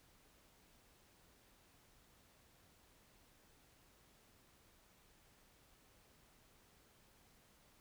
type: silence
effects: pink hiss -69 dBFS RMS until 7.8 s